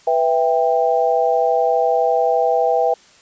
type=chord; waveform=sine; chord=E minor; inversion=second; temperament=just; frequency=494.4 / 659.3 / 791.1 Hz; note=B4 / E5 / G5; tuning=+2 / 0 / +16 cents; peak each=-18 dBFS; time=0.07-2.94 s; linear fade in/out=5 ms; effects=white hiss -49 dBFS RMS until 3.21 s + resampled to 16000 Hz